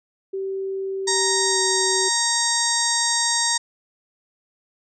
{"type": "tone with pitch glide", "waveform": "sine", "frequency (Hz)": [386.3, 380.1], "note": ["G4", "F#4"], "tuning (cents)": [-25, 47], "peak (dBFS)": -24, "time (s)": [0.33, 2.09], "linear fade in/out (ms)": 10, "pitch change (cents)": -28, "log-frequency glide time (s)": [1.5, 1.59]}
{"type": "harmonic tone", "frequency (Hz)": 932.3, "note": "A#5", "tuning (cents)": 0, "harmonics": [1, 2, 4, 5, 6, 7, 8, 9], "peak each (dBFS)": [-27, -27, -27, -27, -27, -27, -27, -27], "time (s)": [1.07, 3.58], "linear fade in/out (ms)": 10}
{"effects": []}